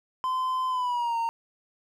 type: tone with pitch glide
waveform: triangle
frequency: 1028 to 921.1 Hz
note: C6 to A#5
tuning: -31 to -21 cents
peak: -23 dBFS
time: 0.24-1.29 s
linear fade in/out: 0 ms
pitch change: -190 cents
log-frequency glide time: 0.69-1.17 s
effects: none